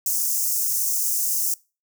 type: high-pass noise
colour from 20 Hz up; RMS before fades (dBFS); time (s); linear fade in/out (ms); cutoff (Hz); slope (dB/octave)
white; -23; 0.06-1.54; 2; 5600; 48
effects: noise-tail reverb RT60 0.3 s tail -23 dB re dry